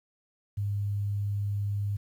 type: tone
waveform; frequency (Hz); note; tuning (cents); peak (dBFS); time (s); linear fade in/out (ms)
sine; 101.6; G#2; -38; -27; 0.57-1.97; 10
effects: 10-bit